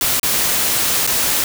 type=noise with dropouts; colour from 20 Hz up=white; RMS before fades=-17 dBFS; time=0.01-1.44 s; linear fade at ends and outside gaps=1 ms; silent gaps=0.197-0.231 / 1.067-1.074 s; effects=none